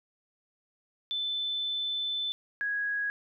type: tone pair in turn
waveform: sine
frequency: 3520 / 1658.2 Hz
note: A7 / G#6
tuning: 0 / -3 cents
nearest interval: octave + minor second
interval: 1303 cents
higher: first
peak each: -29 / -28 dBFS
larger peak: second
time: 1.11-2.32 / 2.61-3.1 s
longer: first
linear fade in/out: 0 ms
effects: none